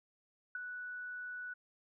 sine tone with ADSR envelope, 1479 Hz, F#6, 1 cent flat, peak -35 dBFS, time 0.55-1.54 s, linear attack 3 ms, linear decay 15 ms, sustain -6 dB, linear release 11 ms, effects none

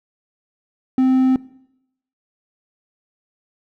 triangle tone, 259.9 Hz, C4, 11 cents flat, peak -10 dBFS, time 0.98-1.36 s, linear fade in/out 2 ms, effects noise-tail reverb RT60 0.8 s tail -20 dB re dry

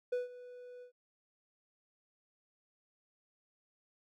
triangle tone with ADSR envelope, 493.9 Hz, B4, in tune, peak -28 dBFS, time 0.12-0.92 s, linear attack 9 ms, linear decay 150 ms, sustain -18 dB, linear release 100 ms, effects none

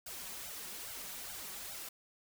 white noise with flanger, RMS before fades -45 dBFS, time 0.06-1.89 s, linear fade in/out 5 ms, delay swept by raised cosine 1.3 to 5.4 ms, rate 2.4 Hz, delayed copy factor +0.9, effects none

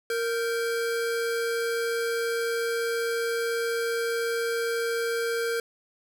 square tone pair together, 463.6 / 1563.9 Hz, A#4 / G6, -10 / -5 cents, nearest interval octave + major sixth, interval 2105 cents, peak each -27 / -34 dBFS, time 0.1-5.6 s, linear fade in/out 2 ms, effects none

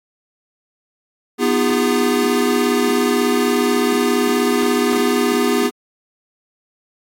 square chord, F half-diminished seventh, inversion second, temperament equal with one note detuned, 246.9 / 311.1 / 349.2 / 405.8 Hz, Cb4 / Eb4 / F4 / Ab4, 0 / 0 / 0 / -40 cents, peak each -19 / -24 / -23 / -19 dBFS, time 1.38-5.71 s, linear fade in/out 50 ms, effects AAC 48 kbps

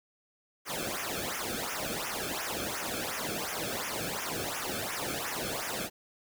pink noise with flanger, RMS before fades -35 dBFS, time 0.65-5.9 s, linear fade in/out 50 ms, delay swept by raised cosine 0.23 to 1.06 ms, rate 2.8 Hz, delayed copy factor -0.95, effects none

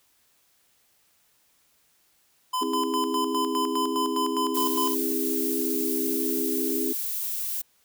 square tone with tremolo, 1015 Hz, B5, 47 cents sharp, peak -25 dBFS, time 2.53-4.95 s, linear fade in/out 10 ms, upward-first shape square, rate 4.9 Hz, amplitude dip 65%
sine chord, C augmented, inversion none, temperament just, 261.6 / 327 / 408.8 Hz, C4 / E4 / G#4, 0 / -14 / -27 cents, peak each -30 dBFS, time 2.61-6.93 s, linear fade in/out 10 ms
violet noise, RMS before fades -30 dBFS, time 4.54-7.62 s, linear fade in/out 10 ms
effects white hiss -65 dBFS RMS until 7.84 s

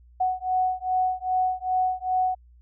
sine beating tone pair, 740 / 742.5 Hz, F#5 / F#5, 0 / +6 cents, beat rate 2.5 Hz, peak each -25 dBFS, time 0.2-2.35 s, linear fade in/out 10 ms, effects added 60 Hz sine -50 dBFS peak until 2.61 s

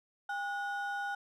triangle ring-modulated tone, 1130 Hz, C#6, 33 cents sharp, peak -29 dBFS, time 0.29-1.15 s, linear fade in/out 5 ms, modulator 325 Hz, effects none

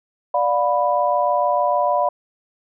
sine chord, B diminished, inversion first, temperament equal with one note detuned, 587.3 / 714 / 987.8 Hz, D5 / F5 / B5, 0 / +38 / 0 cents, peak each -20 dBFS, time 0.34-2.09 s, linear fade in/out 5 ms, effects none

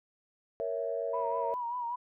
sine chord, A# diminished, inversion none, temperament equal, 466.2 / 554.4 / 659.3 Hz, A#4 / C#5 / E5, 0 / 0 / 0 cents, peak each -35 dBFS, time 0.6-1.54 s, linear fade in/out 0 ms
sine tone with vibrato, 964 Hz, B5, 42 cents flat, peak -32 dBFS, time 1.13-1.96 s, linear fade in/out 10 ms, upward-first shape sine, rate 5.1 Hz, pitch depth 59 cents each way
effects tanh soft clip ceiling -19 dBFS

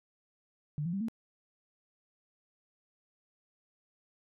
sine tone with pitch steps, 148.7 / 170.81 / 196.21 / 225.4 Hz, D3 / F3 / G3 / A3, +22 / -38 / +2 / +42 cents, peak -31 dBFS, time 0.78-1.084 s, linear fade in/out 0 ms, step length 76 ms, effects none

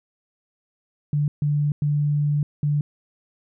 sine tone bursts at uneven times, 146.83 Hz, D3, in tune, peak -18 dBFS, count 4, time 1.13-1.28 / 1.42-1.72 / 1.82-2.43 / 2.63-2.81 s, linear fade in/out 2 ms, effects none

